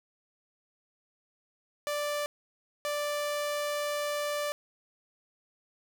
sawtooth tone bursts at uneven times, 587.3 Hz, D5, in tune, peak -26 dBFS, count 2, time 1.87-2.26 / 2.85-4.52 s, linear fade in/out 0 ms, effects none

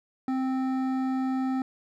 triangle tone with hard clipping, 261.6 Hz, C4, in tune, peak -27 dBFS, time 0.28-1.62 s, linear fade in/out 2 ms, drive 15 dB, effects none

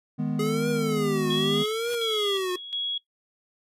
triangle chord, G# minor, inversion second, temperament equal, 155.56 / 207.7 / 246.9 Hz, D#3 / G#3 / B3, 0 / 0 / 0 cents, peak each -27 / -28 / -27 dBFS, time 0.18-1.64 s, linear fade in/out 20 ms
square tone with vibrato, 416.1 Hz, G#4, 3 cents sharp, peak -26 dBFS, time 0.39-2.56 s, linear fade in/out 5 ms, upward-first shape triangle, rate 0.82 Hz, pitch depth 250 cents each way
sine tone with tremolo, 3330 Hz, G#7, 4 cents sharp, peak -26 dBFS, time 1.3-2.98 s, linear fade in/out 5 ms, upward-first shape square, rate 1.4 Hz, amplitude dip 70%
white noise with exponential growth, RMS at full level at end -37 dBFS, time 1.64-1.95 s, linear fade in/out 2 ms, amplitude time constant 66 ms
effects noise-tail reverb RT60 0.1 s tail -18 dB re dry + resampled to 32000 Hz

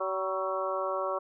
harmonic tone with a mistuned harmonic, 190 Hz, F#3, 46 cents sharp, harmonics 2 / 3 / 4 / 5 / 6 / 7, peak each -37 / -32 / -40 / -39 / -34 / -38 dBFS, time 0-1.19 s, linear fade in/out 10 ms, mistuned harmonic 6, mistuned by -38 cents, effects none

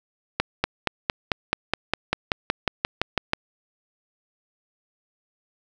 accelerating click train, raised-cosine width 0.3 ms, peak -4 dBFS, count 16, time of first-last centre 0.4-3.334 s, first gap 240 ms, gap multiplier 0.97, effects none

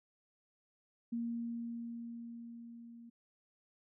sine tone with level ramp, 233.8 Hz, A#3, 5 cents sharp, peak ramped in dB -34 to -51 dBFS, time 1.12-3.1 s, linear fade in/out 10 ms, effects none

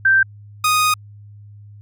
sine / sawtooth tone pair in turn, 1565 / 1242.1 Hz, G6 / D#6, -3 / -3 cents, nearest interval major third, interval 400 cents, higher first, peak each -10 dBFS, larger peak neither, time 0.05-0.23 / 0.64-0.94 s, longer second, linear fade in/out 5 ms, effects added 103 Hz sine -38 dBFS peak until 1.81 s

